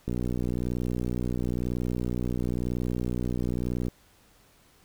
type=click train; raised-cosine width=3 ms; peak=-17 dBFS; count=233; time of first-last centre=0.08-3.883 s; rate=61 Hz; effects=pink hiss -60 dBFS RMS until 4.84 s